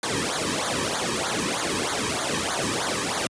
pink noise with flanger, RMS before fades -26 dBFS, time 0.03-3.27 s, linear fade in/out 2 ms, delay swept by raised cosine 0.36 to 1.46 ms, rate 3.2 Hz, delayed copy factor -0.9, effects high-pass 80 Hz 12 dB/octave + resampled to 22050 Hz

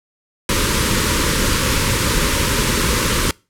pink band-stop noise, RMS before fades -17 dBFS, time 0.49-3.31 s, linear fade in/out 2 ms, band 580 to 900 Hz, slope 96 dB/octave, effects noise-tail reverb RT60 0.3 s tail -24 dB re dry + low-pass 12000 Hz 12 dB/octave

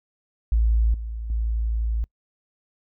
sine tone with level steps, 55.9 Hz, A1, 28 cents sharp, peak -16 / -28 / -21 dBFS, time 0.52-2.04 s, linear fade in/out 0 ms, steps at 0.94 / 1.3 s, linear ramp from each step 2 ms, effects noise-tail reverb RT60 0.1 s tail -26 dB re dry

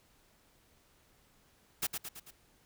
white noise with echo, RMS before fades -32 dBFS, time 1.82-1.87 s, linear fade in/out 10 ms, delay 110 ms, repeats 4, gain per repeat -5 dB, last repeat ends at 2.31 s, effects pink hiss -67 dBFS RMS until 2.65 s

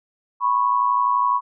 sine tone pair together, 988.1 / 1100 Hz, B5 / C#6, +1 / -14 cents, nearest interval major second, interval 185 cents, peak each -19 dBFS, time 0.4-1.41 s, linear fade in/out 50 ms, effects none

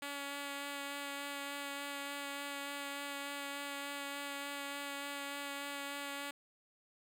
5% pulse tone with vibrato, 282.6 Hz, C#4, 34 cents sharp, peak -29 dBFS, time 0.02-6.31 s, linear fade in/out 5 ms, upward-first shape sine, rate 3.4 Hz, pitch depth 11 cents each way, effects none

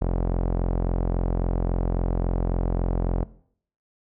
sawtooth tone with low-pass filter, 43.65 Hz, F1, in tune, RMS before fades -24 dBFS, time 0.01-3.24 s, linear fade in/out 10 ms, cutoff 720 Hz, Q 1.2, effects noise-tail reverb RT60 0.6 s tail -19 dB re dry

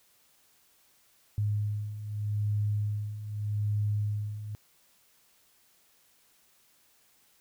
sine beating tone pair, 103.83 / 104.65 Hz, G#2 / G#2, 0 / +14 cents, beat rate 0.82 Hz, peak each -34 / -29 dBFS, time 1.38-4.55 s, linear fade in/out 0 ms, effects white hiss -65 dBFS RMS until 7.4 s

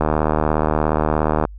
click train, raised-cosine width 1 ms, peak -3 dBFS, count 112, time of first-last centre 0.01-1.452 s, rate 77 Hz, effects added 50 Hz sine -33 dBFS peak until 1.58 s

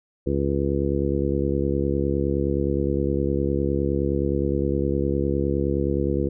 harmonic tone, 69.7 Hz, C#2, 10 cents sharp, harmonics 1 / 2 / 3 / 4 / 5 / 6 / 7, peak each -27 / -28 / -29 / -29 / -26 / -30 / -29 dBFS, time 0.26-6.29 s, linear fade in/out 10 ms, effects none

